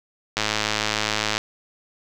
click train, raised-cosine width 0.2 ms, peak -4 dBFS, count 109, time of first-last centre 0.37-1.379 s, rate 107 Hz, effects none

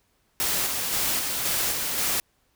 white noise with tremolo, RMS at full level -25 dBFS, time 0.4-2.2 s, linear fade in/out 0 ms, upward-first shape square, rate 1.9 Hz, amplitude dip 30%, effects pink hiss -68 dBFS RMS until 2.55 s

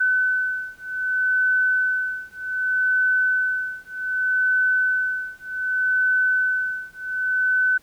sine beating tone pair, 1510 / 1510.65 Hz, F#6 / F#6, +35 / +36 cents, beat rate 0.65 Hz, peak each -22 dBFS, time 0-7.78 s, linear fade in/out 10 ms, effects pink hiss -56 dBFS RMS until 7.82 s

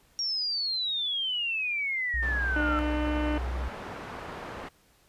sine exponential sweep, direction down, 5630 to 1324 Hz, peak -27 dBFS, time 0.19-2.79 s, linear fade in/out 0 ms
sine tone with pitch glide, 61.74 to 63.11 Hz, B1 to B1, 0 to +38 cents, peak -29 dBFS, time 2.14-3.68 s, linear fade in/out 0 ms, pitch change +38 cents, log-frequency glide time 2.54-2.81 s
white low-pass noise, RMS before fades -40 dBFS, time 2.22-4.69 s, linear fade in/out 10 ms, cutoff 1200 Hz, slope 12 dB/octave
harmonic tone, 300.8 Hz, D4, 42 cents sharp, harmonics 1 / 2 / 3 / 4 / 5 / 6 / 7 / 8 / 9 / 10, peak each -29 / -35 / -39 / -43 / -42 / -46 / -47 / -48 / -48 / -47 dBFS, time 2.56-3.38 s, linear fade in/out 2 ms
effects pink hiss -63 dBFS RMS until 5.08 s + resampled to 32000 Hz

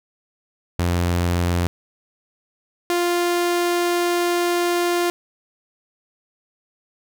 sawtooth tone pair in turn, 87.31 / 349.2 Hz, F2 / F4, 0 / 0 cents, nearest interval 2 octaves, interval 2400 cents, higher second, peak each -14 / -14 dBFS, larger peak neither, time 0.79-1.67 / 2.9-5.1 s, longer second, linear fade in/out 0 ms, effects none

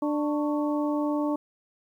harmonic tone with a mistuned harmonic, 296.2 Hz, D4, 15 cents sharp, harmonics 1 / 2 / 3 / 4, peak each -25 / -31 / -35 / -37 dBFS, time 0.02-1.36 s, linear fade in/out 5 ms, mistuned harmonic 4, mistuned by -110 cents, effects 10-bit

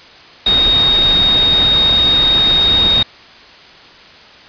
sine tone in noise, 3729 Hz, A#7, in tune, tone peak -9 dBFS, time 0.46-3.03 s, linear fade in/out 5 ms, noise pink, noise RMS -20 dBFS, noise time 0.46-3.03 s, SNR +8 dB, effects white hiss -39 dBFS RMS until 4.48 s + resampled to 11025 Hz

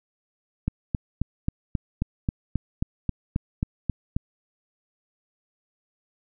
click train, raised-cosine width 5 ms, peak -11 dBFS, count 14, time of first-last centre 0.68-4.165 s, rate 3.73 Hz, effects none

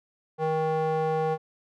square tone with band-pass filter, 158 Hz, D#3, 27 cents sharp, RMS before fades -26 dBFS, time 0.38-1.38 s, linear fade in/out 50 ms, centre 630 Hz, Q 3.4, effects none

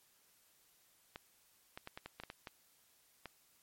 clicks, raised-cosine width 0.3 ms, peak -29 dBFS, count 10, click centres 1.159 / 1.775 / 1.874 / 1.975 / 2.06 / 2.2 / 2.236 / 2.301 / 2.472 / 3.257 s, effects white hiss -70 dBFS RMS until 3.62 s + MP3 64 kbps

